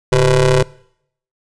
25% pulse ring-modulated tone, 123.47 Hz, B2, in tune, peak -3 dBFS, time 0.12-0.63 s, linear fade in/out 5 ms, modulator 264 Hz, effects noise-tail reverb RT60 0.7 s tail -23 dB re dry + resampled to 22050 Hz

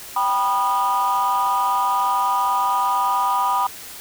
sine chord, G augmented, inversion none, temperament just, 784 / 980 / 1225 Hz, G5 / B5 / D#6, 0 / -14 / -27 cents, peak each -22 / -18 / -21 dBFS, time 0.16-3.67 s, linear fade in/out 5 ms, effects tanh soft clip ceiling -12 dBFS + white hiss -37 dBFS RMS until 4 s

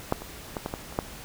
clicks, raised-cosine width 1 ms, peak -8 / -23 / -16 / -15 / -16 / -28 / -10 dBFS, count 7, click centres 0.124 / 0.22 / 0.568 / 0.661 / 0.739 / 0.925 / 0.989 s, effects pink hiss -43 dBFS RMS until 1.24 s

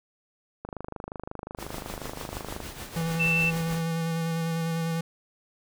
click train, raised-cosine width 1 ms, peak -21 dBFS, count 51, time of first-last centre 0.65-2.603 s, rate 25.6 Hz
pink noise with tremolo, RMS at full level -37 dBFS, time 1.57-3.84 s, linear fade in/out 50 ms, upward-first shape triangle, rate 6.6 Hz, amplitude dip 65%
square tone with vibrato, 164.81 Hz, E3, in tune, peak -27 dBFS, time 2.96-5.01 s, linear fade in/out 5 ms, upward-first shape square, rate 10 Hz, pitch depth 14 cents each way
sine tone, 2667 Hz, E7, 20 cents sharp, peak -22 dBFS, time 3.19-3.51 s, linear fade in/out 20 ms
effects none

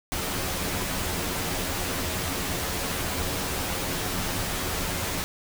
pink noise with comb filter, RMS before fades -29 dBFS, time 0.12-5.24 s, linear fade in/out 0 ms, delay 11 ms, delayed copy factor +0.55, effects none

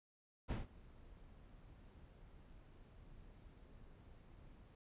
brown noise with ADSR envelope, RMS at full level -37 dBFS, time 0.48-4.75 s, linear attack 28 ms, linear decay 150 ms, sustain -23 dB, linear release 3 ms, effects resampled to 8000 Hz

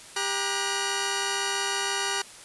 10% pulse tone cluster, 396.4 / 950 / 1458 Hz, G4 / A#5 / F#6, +19 / +33 / -26 cents, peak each -22 dBFS, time 0.16-2.22 s, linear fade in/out 5 ms, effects white hiss -46 dBFS RMS until 2.44 s + resampled to 24000 Hz

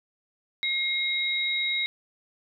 sine tone pair together, 2137 / 3808 Hz, C7 / A#7, +36 / +36 cents, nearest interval minor seventh, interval 1000 cents, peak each -27 / -27 dBFS, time 0.63-1.86 s, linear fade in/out 0 ms, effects none

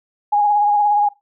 sine tone with vibrato, 827 Hz, G#5, 8 cents flat, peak -12 dBFS, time 0.32-1.09 s, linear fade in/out 10 ms, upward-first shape sine, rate 17 Hz, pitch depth 28 cents each way, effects noise-tail reverb RT60 0.2 s tail -18 dB re dry

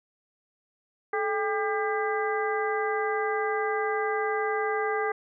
harmonic tone with a mistuned harmonic, 400 Hz, G4, 35 cents sharp, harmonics 1 / 2 / 3 / 4 / 5, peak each -28 / -31 / -33 / -34 / -35 dBFS, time 1.13-5.12 s, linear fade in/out 5 ms, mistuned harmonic 1, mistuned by +130 cents, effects none

